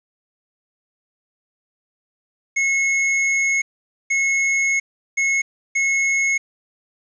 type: tone bursts at uneven times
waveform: square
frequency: 2178 Hz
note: C#7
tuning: 31 cents flat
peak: -17 dBFS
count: 4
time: 2.56-3.62 / 4.1-4.8 / 5.17-5.42 / 5.75-6.38 s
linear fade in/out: 10 ms
effects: resampled to 16000 Hz + 8-bit